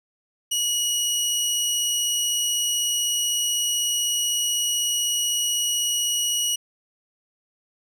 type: tone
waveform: 20% pulse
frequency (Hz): 2911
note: F#7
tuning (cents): -29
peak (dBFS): -16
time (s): 0.51-6.56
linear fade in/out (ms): 10
effects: none